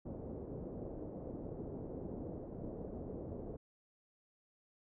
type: low-pass noise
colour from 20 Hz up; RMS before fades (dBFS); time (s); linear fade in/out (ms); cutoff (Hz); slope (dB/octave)
white; -45; 0.05-3.57; 10; 500; 24
effects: none